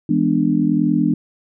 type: chord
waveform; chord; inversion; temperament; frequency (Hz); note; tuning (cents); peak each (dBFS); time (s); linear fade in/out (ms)
sine; E dominant seventh; none; just; 164.81 / 206 / 247.2 / 296.7; E3 / G#3 / B3 / D4; 0 / -14 / +2 / +18; -21 / -20 / -19 / -18; 0.09-1.14; 5
effects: none